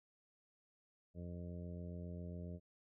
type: harmonic tone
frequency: 87.31 Hz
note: F2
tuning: in tune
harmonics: 1 / 2 / 3 / 4 / 5 / 6 / 7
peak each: -47 / -48 / -57 / -59 / -58 / -62 / -58 dBFS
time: 1.14-2.6 s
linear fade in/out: 50 ms
effects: none